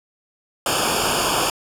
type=noise with comb filter; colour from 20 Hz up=pink; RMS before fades=-20 dBFS; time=0.66-1.5 s; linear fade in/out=2 ms; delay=0.5 ms; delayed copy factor=-0.95; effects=low-pass 12000 Hz 12 dB/octave